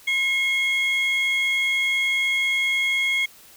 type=tone pair together; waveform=triangle; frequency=2159 / 3295 Hz; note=C#7 / G#7; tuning=-46 / -14 cents; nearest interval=perfect fifth; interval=732 cents; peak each=-17 / -24 dBFS; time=0.07-3.26 s; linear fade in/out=10 ms; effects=tanh soft clip ceiling -15 dBFS + white hiss -49 dBFS RMS until 3.56 s